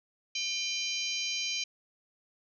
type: harmonic tone with a mistuned harmonic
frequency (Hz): 800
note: G5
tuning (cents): +35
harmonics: 3 / 4 / 5 / 6 / 7 / 8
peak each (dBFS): -36 / -37 / -38 / -39 / -39 / -40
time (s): 0.35-1.64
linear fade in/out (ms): 5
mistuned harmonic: 4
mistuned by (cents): -64
effects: none